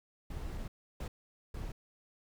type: noise bursts at uneven times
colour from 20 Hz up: brown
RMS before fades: -40 dBFS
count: 3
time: 0.3-0.68 / 1-1.08 / 1.54-1.72 s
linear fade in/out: 5 ms
effects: none